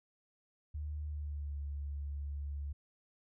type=tone with pitch glide; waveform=sine; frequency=74.9 to 71.52 Hz; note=D2 to D2; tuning=+35 to -45 cents; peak=-37 dBFS; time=0.74-2.73 s; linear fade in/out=10 ms; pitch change=-80 cents; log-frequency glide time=1.07-1.59 s; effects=none